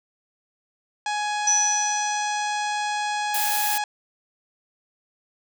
harmonic tone, 836 Hz, G#5, 11 cents sharp, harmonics 1 / 2 / 3 / 4 / 5 / 6 / 7 / 8 / 9 / 10, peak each -25 / -31 / -35 / -37 / -39 / -41 / -42 / -43 / -44 / -45 dBFS, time 1.06-3.84 s, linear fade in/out 2 ms
sine tone with exponential decay, 5940 Hz, F#8, 6 cents sharp, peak -16 dBFS, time 1.47-3.31 s, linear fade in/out 5 ms, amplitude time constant 400 ms
blue noise, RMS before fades -26 dBFS, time 3.34-3.78 s, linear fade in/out 5 ms
effects none

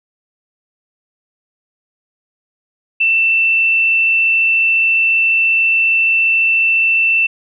sine tone with frequency modulation, 2674 Hz, E7, 24 cents sharp, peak -10 dBFS, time 3-7.27 s, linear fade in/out 10 ms, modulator 66.5 Hz, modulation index 0.31, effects none

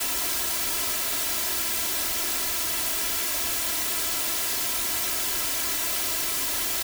white noise with comb filter, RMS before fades -27 dBFS, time 0-6.83 s, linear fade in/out 10 ms, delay 3 ms, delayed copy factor +0.8, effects none

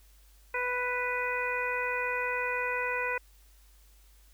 harmonic tone, 494.9 Hz, B4, 4 cents sharp, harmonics 1 / 2 / 3 / 4 / 5, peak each -35 / -35 / -35 / -35 / -35 dBFS, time 0.54-3.18 s, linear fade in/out 5 ms, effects added 50 Hz sine -56 dBFS peak until 4.33 s + white hiss -64 dBFS RMS until 4.33 s

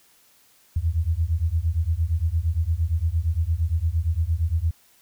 sine beating tone pair, 78 / 86.7 Hz, D#2 / F2, +5 / -12 cents, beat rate 8.7 Hz, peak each -23 dBFS, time 0.76-4.71 s, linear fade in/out 5 ms, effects white hiss -58 dBFS RMS until 5.01 s

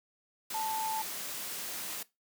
sine tone in noise, 880 Hz, A5, in tune, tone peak -32 dBFS, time 0.54-1.02 s, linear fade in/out 5 ms, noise white, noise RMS -39 dBFS, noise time 0.5-2.03 s, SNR +4 dB, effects noise-tail reverb RT60 0.2 s tail -19 dB re dry + high-pass 150 Hz 12 dB/octave

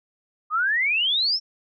sine exponential sweep, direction up, 1200 to 5530 Hz, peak -19 dBFS, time 0.5-1.4 s, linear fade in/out 50 ms, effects none

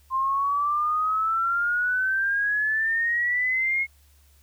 sine exponential sweep, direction up, 1046.5 to 2174 Hz, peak -21 dBFS, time 0.1-3.87 s, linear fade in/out 50 ms, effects added 71 Hz sine -55 dBFS peak until 4.42 s + white hiss -62 dBFS RMS until 4.42 s

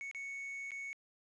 triangle tone with dropouts, 2217 Hz, C#7, in tune, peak -39 dBFS, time 0.01-0.93 s, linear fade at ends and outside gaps 0 ms, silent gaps 0.113-0.148 / 0.707-0.717 s, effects resampled to 22050 Hz + 11-bit

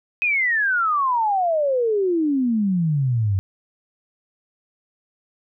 sine exponential sweep, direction down, 2548 to 93 Hz, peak -17 dBFS, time 0.22-3.39 s, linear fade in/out 0 ms, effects none

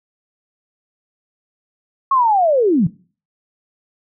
sine linear sweep, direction down, 1108.7 to 146.83 Hz, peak -11 dBFS, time 2.11-2.87 s, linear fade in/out 5 ms, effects noise-tail reverb RT60 0.4 s tail -21 dB re dry

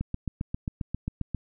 click train, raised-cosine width 5 ms, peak -17 dBFS, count 11, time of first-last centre 0.01-1.347 s, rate 7.48 Hz, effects none

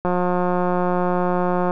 click train, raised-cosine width 1 ms, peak -8 dBFS, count 298, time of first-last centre 0.05-1.709 s, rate 179 Hz, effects none

